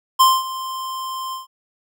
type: tone with ADSR envelope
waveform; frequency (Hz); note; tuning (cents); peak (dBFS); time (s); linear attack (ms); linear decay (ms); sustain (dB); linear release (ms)
square; 1046.5; C6; 0; -9; 0.19-1.47; 17; 220; -17; 140
effects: none